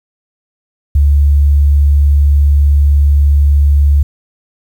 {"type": "tone", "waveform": "sine", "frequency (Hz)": 71.7, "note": "D2", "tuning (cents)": -41, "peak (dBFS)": -5, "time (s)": [0.95, 4.03], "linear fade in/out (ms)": 5, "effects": ["7-bit"]}